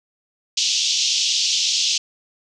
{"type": "band-pass noise", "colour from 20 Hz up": "white", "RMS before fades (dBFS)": -20, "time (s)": [0.57, 1.98], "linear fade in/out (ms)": 5, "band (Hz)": [2800, 6400], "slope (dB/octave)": 48, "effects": []}